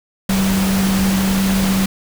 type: tone in noise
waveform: sine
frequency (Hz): 192.6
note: G3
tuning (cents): -30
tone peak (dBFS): -14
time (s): 0.29-1.86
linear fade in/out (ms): 5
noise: pink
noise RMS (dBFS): -22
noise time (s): 0.29-1.86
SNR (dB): +5
effects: none